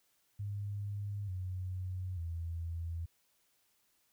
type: tone with pitch steps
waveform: sine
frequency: 101.7 / 92.19 / 83.57 Hz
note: G#2 / F#2 / E2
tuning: -36 / -6 / +24 cents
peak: -36 dBFS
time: 0.39-3.06 s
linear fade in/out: 10 ms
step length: 890 ms
effects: white hiss -74 dBFS RMS until 4.12 s